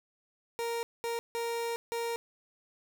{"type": "tone bursts at uneven times", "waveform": "30% pulse", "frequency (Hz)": 466.2, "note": "A#4", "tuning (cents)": 0, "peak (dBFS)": -29, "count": 4, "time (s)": [[0.59, 0.83], [1.04, 1.19], [1.35, 1.76], [1.92, 2.16]], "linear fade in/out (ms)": 0, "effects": []}